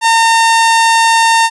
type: tone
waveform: sawtooth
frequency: 911 Hz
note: A#5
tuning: 40 cents flat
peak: -3 dBFS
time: 0.01-1.5 s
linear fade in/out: 50 ms
effects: resampled to 24000 Hz